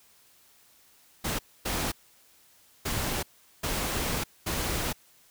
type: noise bursts at uneven times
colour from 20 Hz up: pink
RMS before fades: -30 dBFS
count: 5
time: 1.24-1.39 / 1.65-1.92 / 2.85-3.23 / 3.63-4.24 / 4.46-4.93 s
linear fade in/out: 10 ms
effects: white hiss -60 dBFS RMS until 5.3 s

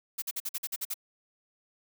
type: noise bursts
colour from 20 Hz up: blue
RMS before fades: -33 dBFS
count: 9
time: 0.18-0.942 s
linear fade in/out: 10 ms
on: 42 ms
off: 48 ms
effects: none

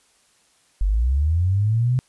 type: linear sweep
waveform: sine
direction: up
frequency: 43.76 to 129.8 Hz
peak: -16 dBFS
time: 0.81-1.99 s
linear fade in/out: 0 ms
effects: white hiss -60 dBFS RMS until 2.08 s + resampled to 24000 Hz

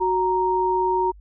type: tone pair together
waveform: sine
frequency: 370 / 932.3 Hz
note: F#4 / A#5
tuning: 0 / 0 cents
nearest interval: octave + major third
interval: 1600 cents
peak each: -22 / -20 dBFS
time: 0-1.12 s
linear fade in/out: 20 ms
effects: added 50 Hz sine -43 dBFS peak until 1.2 s

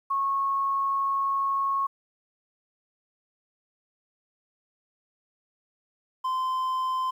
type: tone pair in turn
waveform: sine / triangle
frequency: 1097 / 1034.1 Hz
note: C#6 / C6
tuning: -18 / -21 cents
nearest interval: minor second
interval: 103 cents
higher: first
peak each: -23 dBFS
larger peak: neither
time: 0.1-1.87 / 6.24-7.11 s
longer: first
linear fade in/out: 10 ms
effects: 10-bit

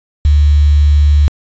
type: tone with quantisation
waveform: sine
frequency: 73.42 Hz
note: D2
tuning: in tune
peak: -5 dBFS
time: 0.25-1.28 s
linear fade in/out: 0 ms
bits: 5
effects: resampled to 16000 Hz

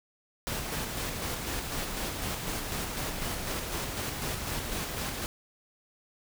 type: noise with tremolo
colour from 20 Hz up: pink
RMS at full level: -33 dBFS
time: 0.47-5.26 s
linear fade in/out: 0 ms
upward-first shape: square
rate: 4 Hz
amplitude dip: 30%
effects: none

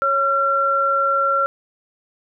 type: tone pair together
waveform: sine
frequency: 552 / 1364 Hz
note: C#5 / F6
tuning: -7 / -41 cents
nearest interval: octave + major third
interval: 1566 cents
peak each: -22 / -16 dBFS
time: 0.02-1.46 s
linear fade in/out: 0 ms
effects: none

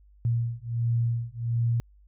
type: beating tone pair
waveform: sine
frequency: 116.54 / 117.94 Hz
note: A#2 / A#2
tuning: 0 / +21 cents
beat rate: 1.4 Hz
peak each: -27 dBFS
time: 0.25-1.8 s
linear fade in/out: 0 ms
effects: added 50 Hz sine -53 dBFS peak until 2.07 s

